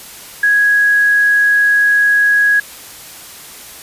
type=tone; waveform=sine; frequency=1661.2 Hz; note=G#6; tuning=in tune; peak=-8 dBFS; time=0.43-2.6 s; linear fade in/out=5 ms; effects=white hiss -34 dBFS RMS until 3.82 s + resampled to 32000 Hz